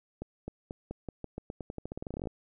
accelerating click train, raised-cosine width 2 ms, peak -24 dBFS, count 24, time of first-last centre 0.22-2.272 s, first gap 260 ms, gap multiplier 0.88, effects none

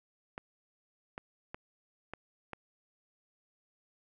clicks, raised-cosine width 0.5 ms, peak -25 dBFS, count 5, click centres 0.379 / 1.179 / 1.545 / 2.136 / 2.533 s, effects none

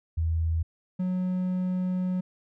sine / triangle tone pair in turn, 81.6 / 183.19 Hz, E2 / F#3, -17 / -17 cents, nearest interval octave + major second, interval 1400 cents, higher second, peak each -23 dBFS, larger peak neither, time 0.17-0.63 / 0.99-2.21 s, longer second, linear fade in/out 10 ms, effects none

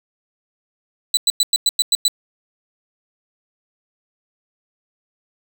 30% pulse tone bursts, 3979 Hz, B7, 12 cents sharp, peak -10 dBFS, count 8, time 1.14-2.081 s, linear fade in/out 2 ms, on 31 ms, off 99 ms, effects none

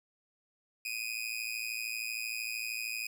sawtooth tone with amplitude modulation, 2489 Hz, D#7, in tune, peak -28 dBFS, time 0.85-3.07 s, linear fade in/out 5 ms, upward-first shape sine, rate 113 Hz, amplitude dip 85%, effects none

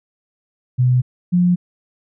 sine tone pair in turn, 125.7 / 177.77 Hz, B2 / F3, +31 / +31 cents, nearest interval tritone, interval 600 cents, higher second, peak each -11 dBFS, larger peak neither, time 0.78-1.02 / 1.32-1.56 s, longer neither, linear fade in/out 20 ms, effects none

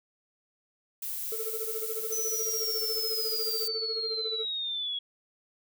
violet noise, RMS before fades -35 dBFS, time 1.02-3.68 s, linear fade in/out 5 ms
triangle tone with tremolo, 443.5 Hz, A4, 14 cents sharp, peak -30 dBFS, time 1.32-4.45 s, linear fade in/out 0 ms, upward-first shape sine, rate 14 Hz, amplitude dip 85%
sine linear sweep, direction down, 6070 to 3322 Hz, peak -30 dBFS, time 2.12-4.99 s, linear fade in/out 5 ms
effects none

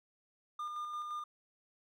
triangle tone with tremolo, 1208 Hz, D6, 48 cents sharp, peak -35 dBFS, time 0.59-1.24 s, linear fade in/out 5 ms, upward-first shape square, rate 5.8 Hz, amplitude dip 30%, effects none

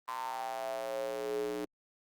square tone with high-pass filter sweep, 60.5 Hz, B1, 35 cents flat, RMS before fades -37 dBFS, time 0.08-1.65 s, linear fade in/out 0 ms, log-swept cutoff 1000 to 350 Hz, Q 7.1, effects Opus 32 kbps

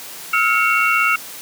sine tone cluster, 1294 / 1410 / 2220 / 2735 Hz, E6 / F6 / C#7 / F7, -32 / +16 / +2 / -37 cents, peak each -19 dBFS, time 0.33-1.16 s, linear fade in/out 5 ms, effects white hiss -34 dBFS RMS until 1.41 s + high-pass 150 Hz 12 dB/octave

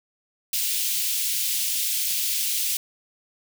white high-pass noise, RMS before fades -25 dBFS, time 0.53-2.77 s, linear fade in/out 2 ms, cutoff 2600 Hz, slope 24 dB/octave, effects none

